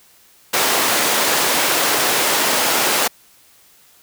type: high-pass noise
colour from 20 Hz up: pink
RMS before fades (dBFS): -17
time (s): 0.53-3.08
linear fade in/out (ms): 10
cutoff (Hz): 420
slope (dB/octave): 12
effects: white hiss -51 dBFS RMS until 4.02 s